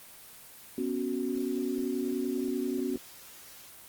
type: chord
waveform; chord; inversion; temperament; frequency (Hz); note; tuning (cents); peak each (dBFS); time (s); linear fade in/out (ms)
sine; B suspended second; none; equal; 246.9 / 277.2 / 370; B3 / C#4 / F#4; 0 / 0 / 0; -33; 0.78-2.96; 2
effects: white hiss -50 dBFS RMS until 3.88 s + Opus 24 kbps